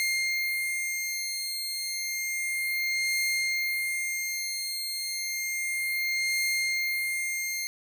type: beating tone pair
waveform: sawtooth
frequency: 2116 / 2116.31 Hz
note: C7 / C7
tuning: +19 / +19 cents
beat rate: 0.31 Hz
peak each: -26 / -29 dBFS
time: 0-7.67 s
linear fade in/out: 0 ms
effects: none